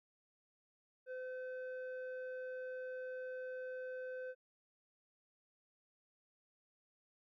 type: tone with low-pass filter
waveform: square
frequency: 511 Hz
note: C5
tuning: 41 cents flat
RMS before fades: -45 dBFS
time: 1.06-4.35 s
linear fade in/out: 50 ms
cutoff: 1200 Hz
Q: 3.2
effects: none